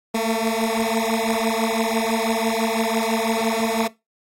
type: beating tone pair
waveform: 15% pulse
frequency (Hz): 222.1 / 228.1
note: A3 / A#3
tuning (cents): +16 / -37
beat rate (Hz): 6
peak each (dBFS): -16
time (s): 0.14-3.88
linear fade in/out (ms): 10
effects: noise-tail reverb RT60 0.2 s tail -18 dB re dry + AAC 48 kbps